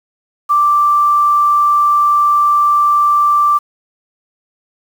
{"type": "tone with quantisation", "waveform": "sine", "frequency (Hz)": 1174.7, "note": "D6", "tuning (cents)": 0, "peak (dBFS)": -8, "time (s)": [0.49, 3.59], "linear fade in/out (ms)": 20, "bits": 6, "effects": []}